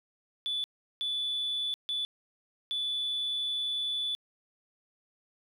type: tone bursts at uneven times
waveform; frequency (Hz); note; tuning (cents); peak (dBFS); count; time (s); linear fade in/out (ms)
sine; 3469; A7; -25; -28; 4; 0.46-0.64 / 1.01-1.74 / 1.89-2.05 / 2.71-4.15; 0
effects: tanh soft clip ceiling -26 dBFS + 11-bit